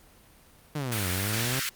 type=exponential two-way sweep; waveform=sawtooth; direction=down then up; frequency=155.56 to 88.1 to 135.9 Hz; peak=-25 dBFS; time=0.75-1.6 s; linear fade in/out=5 ms; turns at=1.09 s
type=high-pass noise; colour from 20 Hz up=pink; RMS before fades=-31 dBFS; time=0.92-1.69 s; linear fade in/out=0 ms; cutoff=1300 Hz; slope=48 dB/octave
effects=pink hiss -56 dBFS RMS until 1.75 s + Opus 32 kbps